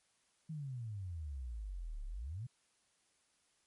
sine exponential two-way sweep, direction down then up, 163.5 to 33.86 to 131.8 Hz, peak -40 dBFS, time 0.49-2.47 s, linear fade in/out 10 ms, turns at 2.05 s, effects white hiss -75 dBFS RMS until 3.66 s + MP3 48 kbps

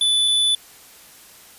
square tone pair in turn, 3484 / 3484 Hz, A7 / A7, -18 / -18 cents, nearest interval unison, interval 0 cents, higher neither, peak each -16 dBFS, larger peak neither, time 0.01-0.28 / 0.28-0.55 s, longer neither, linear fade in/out 2 ms, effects white hiss -46 dBFS RMS until 1.58 s + resampled to 32000 Hz

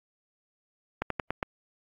slowing click train, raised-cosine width 0.5 ms, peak -13 dBFS, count 5, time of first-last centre 1.02-1.428 s, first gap 83 ms, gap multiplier 1.14, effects AAC 64 kbps

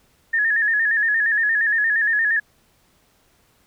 sine tone with vibrato, 1752 Hz, A6, 8 cents flat, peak -16 dBFS, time 0.33-2.4 s, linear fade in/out 10 ms, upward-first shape square, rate 8.6 Hz, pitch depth 63 cents each way, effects pink hiss -60 dBFS RMS until 3.66 s

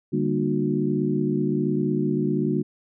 sine tone cluster, 148.8 / 199 / 234.6 / 302.4 / 363.7 Hz, D3 / G3 / A#3 / D#4 / F#4, +23 / +26 / +11 / -49 / -30 cents, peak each -27 dBFS, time 0.12-2.63 s, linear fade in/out 20 ms, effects none

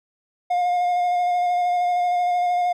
triangle tone with vibrato, 712 Hz, F5, 33 cents sharp, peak -16 dBFS, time 0.5-2.73 s, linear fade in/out 10 ms, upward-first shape square, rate 13 Hz, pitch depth 14 cents each way, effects none

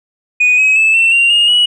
sine tone with pitch steps, 2476 / 2546 / 2617 / 2691 / 2766 / 2844 / 2924 Hz, D#7 / D#7 / E7 / E7 / F7 / F7 / F#7, -9 / +39 / -13 / +35 / -17 / +31 / -21 cents, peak -5 dBFS, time 0.4-1.66 s, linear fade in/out 10 ms, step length 180 ms, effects tanh soft clip ceiling -5 dBFS

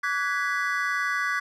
triangle chord, G# half-diminished seventh, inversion second, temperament equal with one note detuned, 1147.2 / 1480 / 1661.2 / 1975.5 Hz, D6 / F#6 / G#6 / B6, -41 / 0 / 0 / 0 cents, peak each -28 dBFS, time 0.03-1.4 s, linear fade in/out 10 ms, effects none

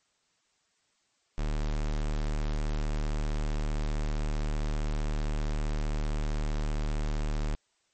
square tone, 37.67 Hz, D1, 45 cents sharp, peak -28 dBFS, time 1.38-7.55 s, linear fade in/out 0 ms, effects white hiss -72 dBFS RMS until 7.93 s + MP3 32 kbps

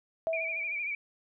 sine tone with exponential decay, 652 Hz, E5, 19 cents flat, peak -25 dBFS, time 0.27-0.83 s, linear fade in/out 0 ms, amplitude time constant 120 ms
sine tone with vibrato, 2349 Hz, D7, in tune, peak -31 dBFS, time 0.33-0.95 s, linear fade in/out 2 ms, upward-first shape sine, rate 13 Hz, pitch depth 67 cents each way
effects none

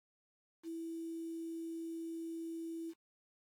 sine tone with quantisation, 329.6 Hz, E4, in tune, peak -40 dBFS, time 0.63-2.94 s, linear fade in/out 50 ms, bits 10, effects AAC 64 kbps

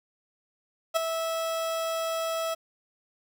30% pulse tone with ADSR envelope, 654 Hz, E5, 14 cents flat, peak -17 dBFS, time 0.94-2.55 s, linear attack 25 ms, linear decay 12 ms, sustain -8 dB, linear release 17 ms, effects 9-bit

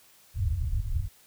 white low-pass noise, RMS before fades -28 dBFS, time 0.34-1.09 s, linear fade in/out 50 ms, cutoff 110 Hz, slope 48 dB/octave, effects white hiss -58 dBFS RMS until 1.26 s

